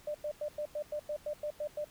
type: tone bursts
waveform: sine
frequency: 597 Hz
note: D5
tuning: 28 cents sharp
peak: -33 dBFS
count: 11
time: 0.07-1.845 s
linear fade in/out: 5 ms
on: 75 ms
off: 95 ms
effects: pink hiss -59 dBFS RMS until 1.9 s